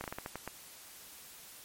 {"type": "slowing click train", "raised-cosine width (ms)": 0.5, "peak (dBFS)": -23, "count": 8, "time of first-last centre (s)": [0.01, 0.476], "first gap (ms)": 30, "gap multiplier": 1.26, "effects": ["white hiss -52 dBFS RMS until 1.64 s", "MP3 64 kbps"]}